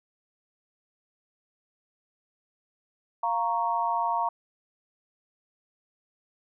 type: chord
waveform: sine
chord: Bb minor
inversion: second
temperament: equal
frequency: 698.5 / 932.3 / 1108.7 Hz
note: F5 / Bb5 / Db6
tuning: 0 / 0 / 0 cents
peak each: -30 / -26 / -31 dBFS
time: 3.23-4.29 s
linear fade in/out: 5 ms
effects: none

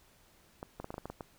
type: clicks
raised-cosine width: 1 ms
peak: -26 dBFS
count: 9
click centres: 0.629 / 0.8 / 0.844 / 0.905 / 0.942 / 0.981 / 1.056 / 1.1 / 1.208 s
effects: pink hiss -64 dBFS RMS until 1.38 s

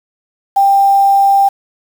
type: tone with quantisation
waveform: sine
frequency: 791 Hz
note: G5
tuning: 15 cents sharp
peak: -6 dBFS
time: 0.56-1.49 s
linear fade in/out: 10 ms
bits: 5
effects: none

